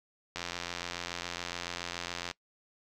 click train, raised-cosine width 0.2 ms, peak -18 dBFS, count 171, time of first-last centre 0.36-2.312 s, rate 87.1 Hz, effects noise-tail reverb RT60 0.1 s tail -22 dB re dry

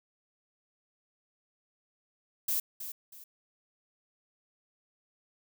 violet noise with echo, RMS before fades -30 dBFS, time 2.48-2.6 s, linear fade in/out 5 ms, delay 320 ms, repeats 2, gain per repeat -10 dB, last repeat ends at 3.24 s, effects none

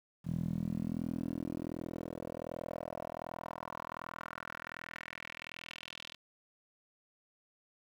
10% pulse tone with band-pass filter sweep, 41.32 Hz, E1, 5 cents sharp, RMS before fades -41 dBFS, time 0.24-6.17 s, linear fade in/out 50 ms, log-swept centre 160 to 3500 Hz, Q 2.7, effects 10-bit

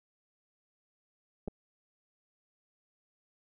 clicks, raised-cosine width 2 ms, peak -25 dBFS, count 2, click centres 1.477 / 1.482 s, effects none

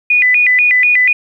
sine tone with vibrato, 2217 Hz, C#7, in tune, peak -7 dBFS, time 0.1-1.13 s, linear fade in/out 5 ms, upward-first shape square, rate 4.1 Hz, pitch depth 180 cents each way, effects 8-bit

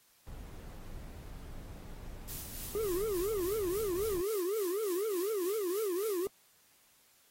brown noise, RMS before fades -46 dBFS, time 0.27-4.21 s, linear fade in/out 0 ms
blue noise with tremolo, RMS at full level -42 dBFS, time 2.28-6.27 s, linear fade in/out 10 ms, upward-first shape sine, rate 3.5 Hz, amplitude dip 40%
triangle tone with vibrato, 392 Hz, G4, in tune, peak -29 dBFS, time 2.75-6.27 s, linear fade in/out 0 ms, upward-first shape triangle, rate 4 Hz, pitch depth 280 cents each way
effects white hiss -66 dBFS RMS until 7.3 s + AAC 48 kbps

